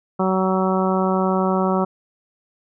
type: harmonic tone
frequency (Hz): 188.2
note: F#3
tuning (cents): +30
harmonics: 1 / 2 / 3 / 4 / 5 / 6 / 7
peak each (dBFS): -20 / -23 / -25 / -26 / -27 / -28 / -28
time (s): 0.19-1.85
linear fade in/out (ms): 10
effects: none